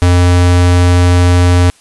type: tone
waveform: square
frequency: 88.7 Hz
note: F2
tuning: 27 cents sharp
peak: -6 dBFS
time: 0.02-1.7 s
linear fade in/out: 0 ms
effects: white hiss -46 dBFS RMS until 1.8 s + resampled to 24000 Hz